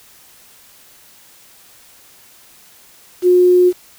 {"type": "tone with quantisation", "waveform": "sine", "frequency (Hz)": 360, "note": "F#4", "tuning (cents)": -47, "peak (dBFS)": -7, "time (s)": [3.22, 3.73], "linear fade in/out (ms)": 50, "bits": 6, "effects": ["white hiss -46 dBFS RMS until 3.98 s"]}